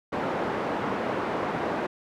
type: band-pass noise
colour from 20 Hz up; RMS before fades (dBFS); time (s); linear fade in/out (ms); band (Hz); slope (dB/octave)
pink; -29; 0.12-1.87; 10; 250 to 1300; 12
effects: none